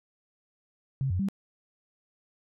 sine tone with pitch steps, 134.7 / 90.9 / 195.4 Hz, C#3 / F#2 / G3, -49 / -30 / -5 cents, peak -25 dBFS, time 1.01-1.286 s, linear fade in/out 0 ms, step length 92 ms, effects none

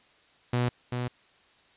sawtooth tone pair in turn, 122.5 / 123.2 Hz, B2 / B2, -14 / -4 cents, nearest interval unison, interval 10 cents, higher second, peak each -20 / -25 dBFS, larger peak first, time 0.53-0.69 / 0.92-1.08 s, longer neither, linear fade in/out 5 ms, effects white hiss -61 dBFS RMS until 1.76 s + resampled to 8000 Hz

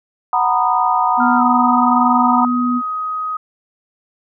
sine chord, B major seventh, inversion second, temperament just, 740.8 / 926 / 987.8 / 1234.7 Hz, F#5 / A#5 / B5 / D#6, +2 / -12 / 0 / -14 cents, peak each -18 dBFS, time 0.33-2.45 s, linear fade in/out 2 ms
sine tone with vibrato, 245.4 Hz, B3, 11 cents flat, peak -15 dBFS, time 1.17-2.82 s, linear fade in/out 50 ms, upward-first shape sine, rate 19 Hz, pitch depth 8 cents each way
sine tone with pitch glide, 1394 to 1256.3 Hz, F6 to D#6, -4 to +16 cents, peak -19 dBFS, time 1.2-3.37 s, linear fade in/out 5 ms, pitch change -180 cents, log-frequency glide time 1.37-1.43 s
effects none

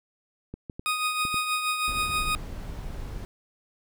clicks, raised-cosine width 3 ms, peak -23 dBFS, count 5, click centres 0.54 / 0.698 / 0.795 / 1.252 / 1.343 s
20% pulse tone with tremolo, 1244.5 Hz, D#6, in tune, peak -18 dBFS, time 0.86-2.35 s, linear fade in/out 0 ms, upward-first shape triangle, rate 6.3 Hz, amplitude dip 55%
brown noise, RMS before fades -35 dBFS, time 1.88-3.25 s, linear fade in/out 0 ms
effects none

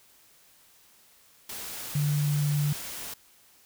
sine tone in noise, 146.83 Hz, D3, in tune, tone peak -23 dBFS, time 1.95-2.73 s, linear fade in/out 5 ms, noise white, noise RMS -38 dBFS, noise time 1.49-3.14 s, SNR +12 dB, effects white hiss -59 dBFS RMS until 3.65 s

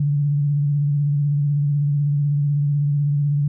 sine tone with vibrato, 144.6 Hz, D3, 27 cents flat, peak -16 dBFS, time 0-3.48 s, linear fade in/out 5 ms, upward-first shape sine, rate 16 Hz, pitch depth 38 cents each way, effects none

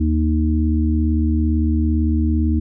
harmonic tone, 77.78 Hz, D#2, in tune, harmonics 1 / 3 / 4, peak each -16 / -21 / -22 dBFS, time 0-2.6 s, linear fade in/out 10 ms, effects none

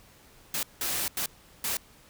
white noise bursts at uneven times, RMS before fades -30 dBFS, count 4, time 0.54-0.63 / 0.81-1.08 / 1.17-1.26 / 1.64-1.77 s, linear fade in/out 2 ms, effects pink hiss -56 dBFS RMS until 2.09 s

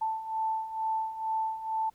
sine beating tone pair, 882 / 884.2 Hz, A5 / A5, +4 / +8 cents, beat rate 2.2 Hz, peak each -35 / -30 dBFS, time 0.01-1.9 s, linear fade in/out 10 ms, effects pink hiss -67 dBFS RMS until 1.94 s

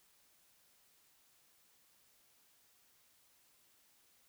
silence, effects white hiss -70 dBFS RMS until 4.28 s

